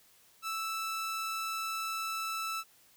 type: tone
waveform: sawtooth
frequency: 1318.5 Hz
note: E6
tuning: in tune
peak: -30 dBFS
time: 0.42-2.64 s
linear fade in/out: 50 ms
effects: white hiss -63 dBFS RMS until 2.96 s